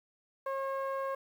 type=tone with low-pass filter; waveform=sawtooth; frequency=541 Hz; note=C#5; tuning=42 cents flat; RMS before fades=-35 dBFS; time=0.46-1.15 s; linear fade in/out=5 ms; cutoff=1200 Hz; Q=1.8; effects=10-bit